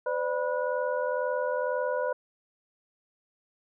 sine tone cluster, 509 / 591 / 982 / 1458 Hz, C5 / D5 / B5 / F#6, -48 / +11 / -10 / -26 cents, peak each -29 / -31 / -34 / -37 dBFS, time 0.06-2.13 s, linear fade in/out 5 ms, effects none

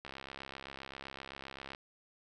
click train, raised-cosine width 0.3 ms, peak -28 dBFS, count 116, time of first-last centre 0.05-1.749 s, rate 67.7 Hz, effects none

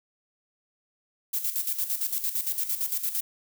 violet noise with tremolo, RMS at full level -27 dBFS, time 1.33-3.21 s, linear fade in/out 10 ms, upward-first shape square, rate 8.8 Hz, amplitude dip 65%, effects none

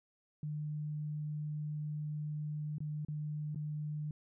sine tone with dropouts, 150.6 Hz, D3, 44 cents sharp, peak -36 dBFS, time 0.43-4.11 s, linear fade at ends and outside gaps 2 ms, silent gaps 2.783-2.804 / 3.049-3.084 / 3.547-3.558 s, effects none

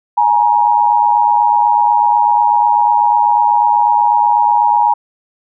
sine tone pair together, 838 / 946.1 Hz, G#5 / A#5, +15 / +25 cents, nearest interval major second, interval 210 cents, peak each -11 dBFS, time 0.17-4.94 s, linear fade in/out 10 ms, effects none

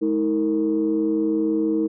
sine tone cluster, 213.2 / 319.2 / 458.7 Hz, G#3 / D#4 / A#4, +46 / +44 / -28 cents, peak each -27 / -19 / -25 dBFS, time 0.01-1.88 s, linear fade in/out 20 ms, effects tanh soft clip ceiling -11 dBFS

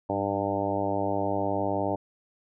harmonic tone with a mistuned harmonic, 99.6 Hz, G2, 28 cents sharp, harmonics 1 / 2 / 3 / 4 / 5 / 6 / 7 / 8 / 9, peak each -36 / -37 / -32 / -35 / -35 / -31 / -34 / -34 / -35 dBFS, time 0.09-1.96 s, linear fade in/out 10 ms, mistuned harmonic 2, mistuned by -50 cents, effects none

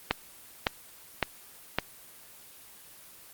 click train, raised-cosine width 0.3 ms, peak -7 dBFS, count 4, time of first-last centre 0.11-1.786 s, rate 1.79 Hz, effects white hiss -51 dBFS RMS until 3.33 s + Opus 24 kbps

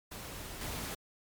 pink noise with level steps, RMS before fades -44 / -39 dBFS, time 0.11-0.95 s, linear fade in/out 10 ms, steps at 0.61 s, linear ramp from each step 2 ms, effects MP3 96 kbps

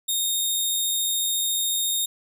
15% pulse tone, 3694 Hz, A#7, 16 cents flat, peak -15 dBFS, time 0.08-2.06 s, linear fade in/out 10 ms, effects none

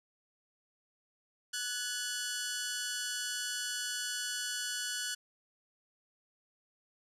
10% pulse tone pair together, 1480 / 1700.2 Hz, F#6 / G#6, 0 / +40 cents, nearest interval major second, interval 240 cents, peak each -27 / -32 dBFS, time 1.53-5.15 s, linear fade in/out 10 ms, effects low-pass 12000 Hz 12 dB/octave

